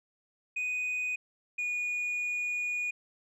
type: tone pair in turn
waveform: sine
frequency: 2489 / 2452 Hz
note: D#7 / D#7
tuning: 0 / -26 cents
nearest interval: unison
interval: 26 cents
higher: first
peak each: -27 dBFS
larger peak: neither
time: 0.56-1.16 / 1.58-2.91 s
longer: second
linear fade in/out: 10 ms
effects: tanh soft clip ceiling -29 dBFS